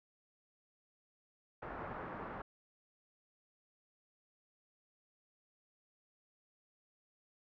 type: low-pass noise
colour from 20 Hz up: white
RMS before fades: -45 dBFS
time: 1.62-2.42 s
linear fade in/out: 5 ms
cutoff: 1400 Hz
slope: 24 dB/octave
effects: none